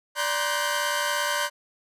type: tone cluster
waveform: sawtooth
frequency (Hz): 585 / 954 / 1045 / 1515 / 1572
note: D5 / A#5 / C6 / F#6 / G6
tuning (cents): -7 / +40 / -2 / +40 / +4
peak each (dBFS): -27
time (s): 0.15-1.5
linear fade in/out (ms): 50
effects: resampled to 32000 Hz